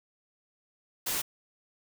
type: noise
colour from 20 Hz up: white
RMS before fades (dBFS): -31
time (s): 1.06-1.22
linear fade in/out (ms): 10
effects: none